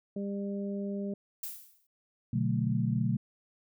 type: harmonic tone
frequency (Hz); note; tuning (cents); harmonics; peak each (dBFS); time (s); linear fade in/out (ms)
200; G3; +35; 1 / 2 / 3; -33 / -39 / -43; 0.16-1.14; 5
type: noise with exponential decay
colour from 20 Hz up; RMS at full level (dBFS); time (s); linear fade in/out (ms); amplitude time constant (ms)
violet; -35; 1.43-1.87; 5; 94
type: chord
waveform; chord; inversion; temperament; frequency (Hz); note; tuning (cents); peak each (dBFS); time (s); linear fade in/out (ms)
sine; B minor seventh; none; equal; 123.47 / 146.83 / 185 / 220; B2 / D3 / F#3 / A3; 0 / 0 / 0 / 0; -30 / -33 / -33 / -32; 2.33-3.17; 5
effects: none